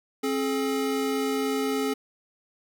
square tone pair together, 268.3 / 425.9 Hz, C4 / G#4, +44 / +44 cents, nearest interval minor sixth, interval 800 cents, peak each -28 dBFS, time 0.23-1.94 s, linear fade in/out 10 ms, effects none

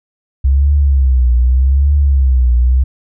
sine tone with vibrato, 66 Hz, C2, 16 cents sharp, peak -7 dBFS, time 0.44-2.84 s, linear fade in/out 10 ms, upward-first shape triangle, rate 0.83 Hz, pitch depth 170 cents each way, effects none

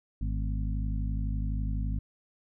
harmonic tone with a mistuned harmonic, 51.91 Hz, G#1, in tune, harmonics 1 / 2 / 3 / 4 / 5, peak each -29 / -35 / -39 / -41 / -43 dBFS, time 0.21-1.99 s, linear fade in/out 5 ms, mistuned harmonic 4, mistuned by +75 cents, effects none

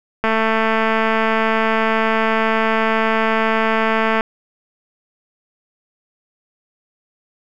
click train, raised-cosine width 0.5 ms, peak -3 dBFS, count 882, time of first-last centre 0.24-4.208 s, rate 222 Hz, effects none

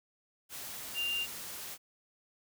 sine tone in noise, 2794 Hz, F7, in tune, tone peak -31 dBFS, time 0.94-1.27 s, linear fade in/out 50 ms, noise white, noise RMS -43 dBFS, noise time 0.49-1.78 s, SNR +9 dB, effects none

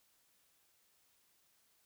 silence, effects white hiss -73 dBFS RMS until 1.85 s

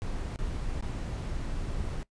brown noise with dropouts, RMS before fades -33 dBFS, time 0.02-2.03 s, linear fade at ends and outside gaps 0 ms, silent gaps 0.359-0.389 / 0.809-0.825 s, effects noise-tail reverb RT60 0.1 s tail -20 dB re dry + resampled to 22050 Hz

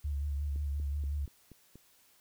sine tone with vibrato, 71.8 Hz, D2, 39 cents flat, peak -31 dBFS, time 0.04-1.26 s, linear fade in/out 10 ms, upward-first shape sine, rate 5.6 Hz, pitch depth 45 cents each way
click train, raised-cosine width 3 ms, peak -38 dBFS, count 6, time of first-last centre 0.56-1.756 s, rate 4.18 Hz
effects white hiss -65 dBFS RMS until 2.2 s

